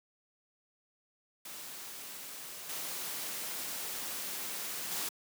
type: noise with level steps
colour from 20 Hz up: white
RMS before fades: -45 / -39 / -36 dBFS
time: 1.45-5.09 s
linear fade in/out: 5 ms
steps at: 2.69 / 4.91 s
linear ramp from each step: 5 ms
effects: high-pass 150 Hz 12 dB/octave